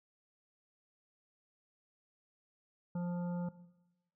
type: harmonic tone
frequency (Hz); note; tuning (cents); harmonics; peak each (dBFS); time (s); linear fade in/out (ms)
175.6; F3; +10; 1 / 3 / 5 / 7 / 8; -34 / -47 / -50 / -61 / -60; 2.95-3.49; 5
effects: noise-tail reverb RT60 1.0 s tail -17 dB re dry